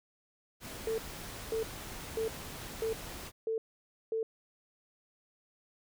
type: noise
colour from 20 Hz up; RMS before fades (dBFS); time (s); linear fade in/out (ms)
pink; -44; 0.6-3.32; 50
type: tone bursts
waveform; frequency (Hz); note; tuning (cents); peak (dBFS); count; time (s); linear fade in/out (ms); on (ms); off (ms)
sine; 446.5; A4; +25; -30; 6; 0.87-4.23; 2; 110; 540
effects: none